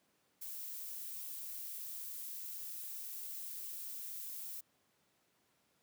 violet noise, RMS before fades -45 dBFS, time 0.41-4.61 s, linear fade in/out 10 ms, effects pink hiss -75 dBFS RMS until 5.82 s + high-pass 150 Hz 12 dB/octave

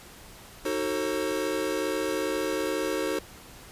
square chord, D# diminished seventh, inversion none, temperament just, 311.1 / 373.4 / 448 / 537.6 Hz, D#4 / F#4 / A4 / C5, 0 / +16 / +31 / +47 cents, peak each -33 dBFS, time 0.65-3.19 s, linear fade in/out 5 ms, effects pink hiss -48 dBFS RMS until 3.71 s + resampled to 32000 Hz

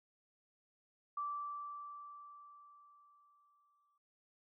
sine tone with exponential decay, 1165 Hz, D6, 14 cents flat, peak -36 dBFS, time 1.17-3.98 s, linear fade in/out 5 ms, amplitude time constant 610 ms, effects none

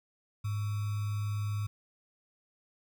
sine tone with sample-and-hold, 103.83 Hz, G#2, in tune, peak -30 dBFS, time 0.44-1.67 s, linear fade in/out 10 ms, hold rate 1225 Hz, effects none

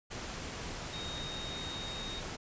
sine tone in noise, 3729 Hz, A#7, in tune, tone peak -41 dBFS, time 0.92-2.21 s, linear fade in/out 20 ms, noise pink, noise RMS -41 dBFS, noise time 0.1-2.37 s, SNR -3 dB, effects resampled to 16000 Hz

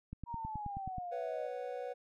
click train, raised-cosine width 5 ms, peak -30 dBFS, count 9, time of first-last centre 0.13-0.983 s, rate 9.38 Hz
sine exponential sweep, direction down, 956 to 601 Hz, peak -39 dBFS, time 0.26-1.5 s, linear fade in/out 50 ms
triangle chord, B suspended second, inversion none, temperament just, 493.9 / 555.6 / 740.8 Hz, B4 / C#5 / F#5, 0 / +4 / +2 cents, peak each -39 / -42 / -43 dBFS, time 1.11-1.94 s, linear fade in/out 20 ms
effects none

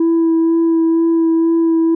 sine tone with vibrato, 329.6 Hz, E4, in tune, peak -8 dBFS, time 0-1.95 s, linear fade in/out 5 ms, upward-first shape sine, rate 2.1 Hz, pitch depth 13 cents each way, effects tanh soft clip ceiling -9 dBFS

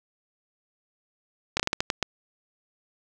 slowing click train, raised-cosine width 0.2 ms, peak -6 dBFS, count 8, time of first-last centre 1.57-2.027 s, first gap 26 ms, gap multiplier 1.3, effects none

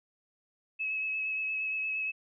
sine tone with vibrato, 2580 Hz, E7, 38 cents flat, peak -30 dBFS, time 0.79-2.12 s, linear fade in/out 20 ms, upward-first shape sine, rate 8.6 Hz, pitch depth 18 cents each way, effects none

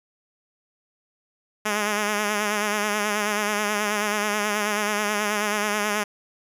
5% pulse tone with vibrato, 208.9 Hz, G#3, 10 cents sharp, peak -11 dBFS, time 1.65-6.04 s, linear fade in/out 10 ms, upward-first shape sine, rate 9.3 Hz, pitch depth 44 cents each way, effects resampled to 32000 Hz

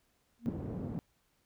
sine tone with exponential growth, 233.2 Hz, A#3, 1 cent sharp, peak -26 dBFS, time 0.39-0.49 s, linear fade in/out 2 ms, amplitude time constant 20 ms
pink band-pass noise, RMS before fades -39 dBFS, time 0.46-0.99 s, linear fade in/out 0 ms, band 100 to 320 Hz, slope 12 dB/octave
effects pink hiss -74 dBFS RMS until 1.45 s

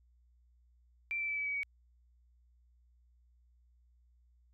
sine tone with pitch steps, 2349 / 2330 / 2311 / 2293 / 2274 / 2256 Hz, D7 / D7 / D7 / D7 / C#7 / C#7, 0 / -14 / -28 / -42 / +44 / +30 cents, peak -33 dBFS, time 1.11-1.632 s, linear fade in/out 0 ms, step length 87 ms, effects added 60 Hz sine -64 dBFS peak until 4.53 s

